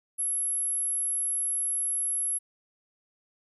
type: tone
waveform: sine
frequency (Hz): 11175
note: F9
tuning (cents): 0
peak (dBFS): -26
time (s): 0.18-2.39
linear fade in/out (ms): 20
effects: none